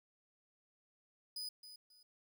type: tone with echo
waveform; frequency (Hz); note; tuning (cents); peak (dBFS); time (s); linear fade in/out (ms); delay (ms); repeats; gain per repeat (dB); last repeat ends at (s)
40% pulse; 4978; D#8; 0; -40; 1.36-1.49; 5; 270; 2; -11; 2.03
effects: 13-bit